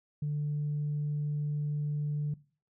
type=tone; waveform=sine; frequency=147.8 Hz; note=D3; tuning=11 cents sharp; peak=-28 dBFS; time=0.22-2.34 s; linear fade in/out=5 ms; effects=noise-tail reverb RT60 0.4 s tail -20 dB re dry + tanh soft clip ceiling -26 dBFS